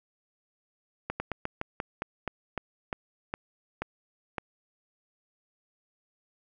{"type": "slowing click train", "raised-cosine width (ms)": 0.5, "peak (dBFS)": -16, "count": 13, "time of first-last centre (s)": [1.1, 4.382], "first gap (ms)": 100, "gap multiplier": 1.17, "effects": []}